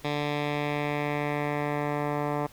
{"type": "tone with low-pass filter sweep", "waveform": "10% pulse", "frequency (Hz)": 146.83, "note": "D3", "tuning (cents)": 0, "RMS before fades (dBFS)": -29, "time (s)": [0.04, 2.47], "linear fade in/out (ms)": 10, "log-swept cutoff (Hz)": [3600, 1300], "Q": 1.7, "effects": ["pink hiss -53 dBFS RMS until 2.52 s"]}